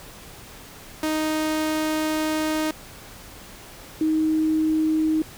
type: tone pair in turn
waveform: sawtooth / sine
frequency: 311.1 / 314 Hz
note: D#4 / D#4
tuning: 0 / +16 cents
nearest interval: unison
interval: 16 cents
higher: second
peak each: -18 dBFS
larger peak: neither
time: 1.03-2.71 / 4.01-5.22 s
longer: first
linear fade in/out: 2 ms
effects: pink hiss -43 dBFS RMS until 5.37 s